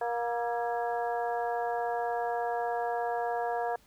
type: harmonic tone with a mistuned harmonic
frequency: 236.6 Hz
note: A#3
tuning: 26 cents sharp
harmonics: 2 / 3 / 4 / 5 / 6 / 7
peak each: -34 / -31 / -37 / -47 / -48 / -41 dBFS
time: 0.01-3.76 s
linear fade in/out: 5 ms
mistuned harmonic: 6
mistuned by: -81 cents
effects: pink hiss -63 dBFS RMS until 3.86 s